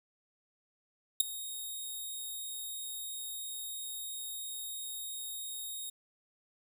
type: tone with ADSR envelope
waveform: 5% pulse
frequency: 3729 Hz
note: A#7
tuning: in tune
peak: -11 dBFS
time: 1.2-5.9 s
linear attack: 5 ms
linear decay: 9 ms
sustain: -20 dB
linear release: 7 ms
effects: none